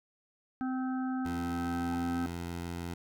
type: harmonic tone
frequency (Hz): 258.6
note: C4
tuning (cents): -20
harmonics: 1 / 3 / 5 / 6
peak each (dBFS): -31 / -41 / -45 / -47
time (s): 0.61-2.26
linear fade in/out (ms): 0
type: tone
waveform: 15% pulse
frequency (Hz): 86.1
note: F2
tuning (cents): -24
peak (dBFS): -30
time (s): 1.25-2.94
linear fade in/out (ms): 5
type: tone with exponential growth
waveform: triangle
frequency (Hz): 847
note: G#5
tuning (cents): +34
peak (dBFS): -34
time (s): 1.86-1.95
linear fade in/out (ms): 1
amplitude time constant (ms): 18
effects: none